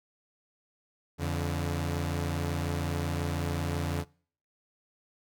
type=tone pair together; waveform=sawtooth; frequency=85.62 / 144 Hz; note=F2 / D3; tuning=-34 / -34 cents; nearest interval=major sixth; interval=900 cents; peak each=-27 / -29 dBFS; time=1.18-4.05 s; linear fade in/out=50 ms; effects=noise-tail reverb RT60 0.5 s tail -24 dB re dry